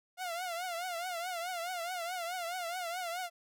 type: tone with vibrato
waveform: sawtooth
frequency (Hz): 704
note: F5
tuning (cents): +14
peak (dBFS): -32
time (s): 0.17-3.3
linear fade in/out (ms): 50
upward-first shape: triangle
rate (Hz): 4.7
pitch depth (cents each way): 120
effects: none